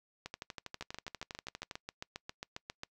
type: two click trains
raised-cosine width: 0.2 ms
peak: -24 / -23 dBFS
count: 19 / 16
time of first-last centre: 0.26-1.712 / 0.81-2.834 s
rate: 12.4 / 7.41 Hz
effects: noise-tail reverb RT60 0.1 s tail -25 dB re dry